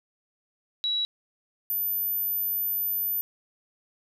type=tone pair in turn; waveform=sine; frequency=3900 / 13898 Hz; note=B7 / A9; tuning=-23 / -23 cents; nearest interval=octave + minor seventh; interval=2200 cents; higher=second; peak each=-24 / -25 dBFS; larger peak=first; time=0.84-1.05 / 1.7-3.21 s; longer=second; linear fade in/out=0 ms; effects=none